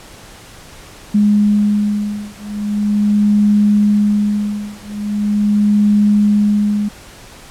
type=beating tone pair; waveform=sine; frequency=207.3 / 207.71 Hz; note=G#3 / G#3; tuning=-3 / 0 cents; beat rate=0.41 Hz; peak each=-14 dBFS; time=1.14-6.89 s; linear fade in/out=10 ms; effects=pink hiss -38 dBFS RMS until 7.5 s + low-pass 11000 Hz 12 dB/octave

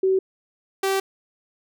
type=tone pair in turn; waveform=sine / sawtooth; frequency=380 / 387.5 Hz; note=F#4 / G4; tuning=+46 / -20 cents; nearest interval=unison; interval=34 cents; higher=second; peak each=-16 dBFS; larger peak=neither; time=0.03-0.19 / 0.83-1 s; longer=second; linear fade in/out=5 ms; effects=none

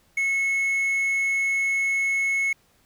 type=tone with quantisation; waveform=triangle; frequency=2190 Hz; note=C#7; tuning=22 cents flat; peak=-19 dBFS; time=0.17-2.53 s; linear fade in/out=5 ms; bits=8; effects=pink hiss -62 dBFS RMS until 2.85 s

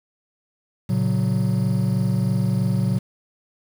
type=chord; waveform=triangle; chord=F# major; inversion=first; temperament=just; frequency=115.62 / 138.75 / 185 Hz; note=A#2 / C#3 / F#3; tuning=-14 / +2 / 0 cents; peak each=-20 / -22 / -20 dBFS; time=0.89-2.99 s; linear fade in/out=10 ms; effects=7-bit

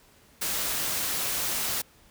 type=noise; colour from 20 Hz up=white; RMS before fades=-29 dBFS; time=0.41-1.82 s; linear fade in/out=10 ms; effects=pink hiss -58 dBFS RMS until 2.1 s

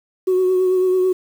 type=tone with vibrato; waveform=sine; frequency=370 Hz; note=F#4; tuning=in tune; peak=-12 dBFS; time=0.27-1.13 s; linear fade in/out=10 ms; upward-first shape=triangle; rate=9.1 Hz; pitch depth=28 cents each way; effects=tanh soft clip ceiling -10 dBFS + 7-bit

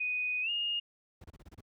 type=tone with pitch glide; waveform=sine; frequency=2489 to 2843 Hz; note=D#7 to F7; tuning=0 to +30 cents; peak=-30 dBFS; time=0-0.8 s; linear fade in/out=10 ms; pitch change=+230 cents; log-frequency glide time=0.42-0.5 s
type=noise bursts; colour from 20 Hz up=brown; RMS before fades=-47 dBFS; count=7; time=1.21-1.608 s; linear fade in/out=5 ms; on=32 ms; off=29 ms
effects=high-pass 60 Hz 12 dB/octave

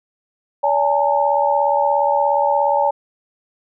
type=tone cluster; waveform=sine; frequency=572 / 829 / 906 Hz; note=D5 / G#5 / A#5; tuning=-46 / -3 / -50 cents; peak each=-18 dBFS; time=0.63-2.91 s; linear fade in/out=10 ms; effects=none

